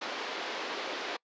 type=band-pass noise; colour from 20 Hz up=pink; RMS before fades=-37 dBFS; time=0.01-1.17 s; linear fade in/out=10 ms; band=340 to 4700 Hz; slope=24 dB/octave; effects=noise-tail reverb RT60 0.1 s tail -26 dB re dry + resampled to 16000 Hz